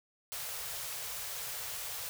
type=band-stop noise; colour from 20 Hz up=white; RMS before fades=-40 dBFS; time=0.32-2.09 s; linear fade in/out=0 ms; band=160 to 420 Hz; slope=96 dB/octave; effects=none